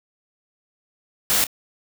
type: noise with echo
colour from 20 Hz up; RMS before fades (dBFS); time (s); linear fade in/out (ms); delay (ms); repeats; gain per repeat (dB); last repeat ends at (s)
white; -19; 1.3-1.44; 0; 28; 1; -14; 1.468
effects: none